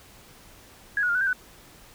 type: tone with pitch steps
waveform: sine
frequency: 1659 / 1459 / 1403 / 1493 / 1588 / 1496 Hz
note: G#6 / F#6 / F6 / F#6 / G6 / F#6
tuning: -2 / -25 / +8 / +15 / +22 / +19 cents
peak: -21 dBFS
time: 0.97-1.33 s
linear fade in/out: 2 ms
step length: 60 ms
effects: pink hiss -51 dBFS RMS until 1.94 s